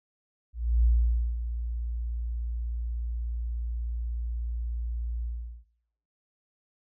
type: tone with ADSR envelope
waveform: sine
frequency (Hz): 58.27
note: A#1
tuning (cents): 0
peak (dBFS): -18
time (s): 0.53-5.65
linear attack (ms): 310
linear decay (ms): 520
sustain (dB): -11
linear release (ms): 410
effects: noise-tail reverb RT60 0.8 s tail -19 dB re dry